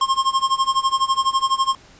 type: tone with tremolo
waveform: square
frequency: 1068 Hz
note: C6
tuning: 35 cents sharp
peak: -14 dBFS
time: 0.01-1.75 s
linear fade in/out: 2 ms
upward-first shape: sine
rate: 12 Hz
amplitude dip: 90%
effects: pink hiss -48 dBFS RMS until 1.99 s + resampled to 16000 Hz